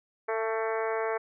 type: harmonic tone with a mistuned harmonic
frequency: 223 Hz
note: A3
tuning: 23 cents sharp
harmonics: 2 / 3 / 4 / 5 / 6 / 7 / 8 / 9 / 10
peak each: -30 / -34 / -36 / -38 / -40 / -41 / -42 / -43 / -44 dBFS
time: 0.28-1.18 s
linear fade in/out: 10 ms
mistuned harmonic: 4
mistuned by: -19 cents
effects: none